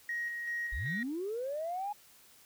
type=tone with tremolo; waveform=sine; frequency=1886 Hz; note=A#6; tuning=20 cents sharp; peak=-32 dBFS; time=0.09-1.03 s; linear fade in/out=2 ms; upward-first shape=square; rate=2.6 Hz; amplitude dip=35%
type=linear sweep; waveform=sine; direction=up; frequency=38.4 to 843 Hz; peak=-33 dBFS; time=0.72-1.93 s; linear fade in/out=10 ms
effects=tanh soft clip ceiling -28 dBFS + white hiss -60 dBFS RMS until 2.45 s